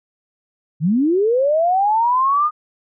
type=linear sweep; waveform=sine; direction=up; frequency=138.59 to 1239 Hz; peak=-13 dBFS; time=0.8-2.51 s; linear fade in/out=50 ms; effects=none